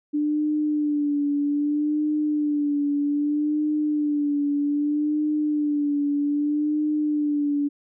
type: tone with vibrato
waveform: sine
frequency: 294.9 Hz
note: D4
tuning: 7 cents sharp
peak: -20 dBFS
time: 0.13-7.69 s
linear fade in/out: 20 ms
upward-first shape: sine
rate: 0.63 Hz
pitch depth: 43 cents each way
effects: none